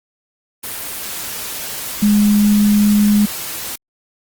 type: tone in noise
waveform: sine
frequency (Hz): 207.7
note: G#3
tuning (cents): 0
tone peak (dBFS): -9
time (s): 2.02-3.26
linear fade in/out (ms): 10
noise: white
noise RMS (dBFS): -26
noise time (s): 0.63-3.76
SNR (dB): +14
effects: Opus 24 kbps